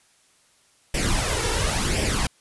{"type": "noise with flanger", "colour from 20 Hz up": "pink", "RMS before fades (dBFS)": -23, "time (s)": [0.94, 2.27], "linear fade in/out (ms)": 5, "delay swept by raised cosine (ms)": [0.37, 2.27], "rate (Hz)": 0.94, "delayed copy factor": 0.65, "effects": ["white hiss -60 dBFS RMS until 2.4 s", "resampled to 24000 Hz"]}